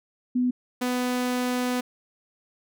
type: tone pair in turn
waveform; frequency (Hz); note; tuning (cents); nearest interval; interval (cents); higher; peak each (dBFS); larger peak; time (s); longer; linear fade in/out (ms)
sine / sawtooth; 249 / 249; B3 / B3; +14 / +14; unison; 0; neither; -20; neither; 0.35-0.51 / 0.81-1.81; second; 10
effects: none